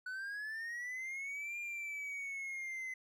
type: linear two-way sweep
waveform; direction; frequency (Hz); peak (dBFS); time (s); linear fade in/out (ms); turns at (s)
triangle; up then down; 1480 to 2407 to 2036; -38; 0.06-2.94; 5; 1.58
effects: none